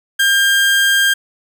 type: tone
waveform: 30% pulse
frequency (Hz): 1600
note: G6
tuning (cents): +35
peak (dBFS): -8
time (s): 0.19-1.14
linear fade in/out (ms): 10
effects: none